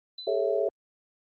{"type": "tone with exponential decay", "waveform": "sine", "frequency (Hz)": 4007, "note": "B7", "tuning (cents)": 24, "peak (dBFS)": -35, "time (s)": [0.18, 0.6], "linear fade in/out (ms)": 5, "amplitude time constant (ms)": 91}
{"type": "chord", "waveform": "sine", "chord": "A dominant seventh", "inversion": "third", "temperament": "equal with one note detuned", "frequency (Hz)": [402.1, 440, 554.4, 659.3], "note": ["G4", "A4", "C#5", "E5"], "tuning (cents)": [44, 0, 0, 0], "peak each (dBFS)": -29, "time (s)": [0.27, 0.69], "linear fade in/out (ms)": 5}
{"effects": ["Opus 32 kbps"]}